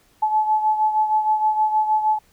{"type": "beating tone pair", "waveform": "sine", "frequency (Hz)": [860, 866.4], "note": ["A5", "A5"], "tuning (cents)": [-40, -27], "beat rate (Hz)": 6.4, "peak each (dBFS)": [-17, -24], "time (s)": [0.22, 2.19], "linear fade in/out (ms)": 10, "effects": ["pink hiss -58 dBFS RMS until 2.32 s"]}